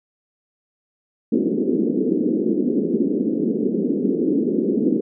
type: band-pass noise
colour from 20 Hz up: pink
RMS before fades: -20 dBFS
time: 1.32-5.01 s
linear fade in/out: 5 ms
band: 200 to 430 Hz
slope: 48 dB/octave
effects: none